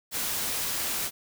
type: noise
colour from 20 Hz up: white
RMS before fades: -30 dBFS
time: 0.11-1.11 s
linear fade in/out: 50 ms
effects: none